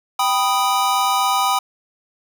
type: chord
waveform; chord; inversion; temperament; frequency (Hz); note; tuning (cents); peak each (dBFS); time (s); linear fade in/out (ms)
square; G augmented; none; equal; 784 / 987.8 / 1244.5; G5 / B5 / D#6; 0 / 0 / 0; -21; 0.19-1.59; 5
effects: none